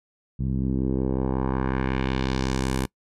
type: tone with low-pass filter sweep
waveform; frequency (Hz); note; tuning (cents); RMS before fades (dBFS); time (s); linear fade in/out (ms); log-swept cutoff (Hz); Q
10% pulse; 65.41; C2; 0; -25; 0.39-2.86; 10; 150 to 12000; 1.4
effects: noise-tail reverb RT60 0.1 s tail -24 dB re dry